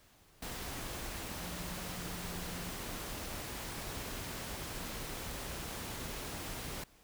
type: tone in noise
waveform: sine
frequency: 176.1 Hz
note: F3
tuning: 15 cents sharp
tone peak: -46 dBFS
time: 1.41-2.71 s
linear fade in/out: 5 ms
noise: pink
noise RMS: -42 dBFS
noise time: 0.42-6.84 s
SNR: -7 dB
effects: pink hiss -64 dBFS RMS until 7.03 s